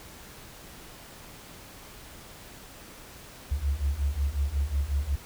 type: beating tone pair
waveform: sine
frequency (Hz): 67.3 / 72.8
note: C2 / D2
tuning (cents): +49 / -15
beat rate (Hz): 5.5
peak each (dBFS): -29 / -27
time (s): 3.51-5.16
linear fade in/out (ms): 10
effects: pink hiss -47 dBFS RMS until 5.25 s